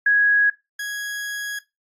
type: tone pair in turn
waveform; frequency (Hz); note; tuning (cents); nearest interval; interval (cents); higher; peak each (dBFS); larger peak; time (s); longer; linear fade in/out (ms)
sine / 40% pulse; 1661.2 / 1661.2; G#6 / G#6; 0 / 0; unison; 0; neither; -13 / -25; first; 0.06-0.5 / 0.79-1.59; second; 5
effects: noise-tail reverb RT60 0.2 s tail -17 dB re dry + AAC 64 kbps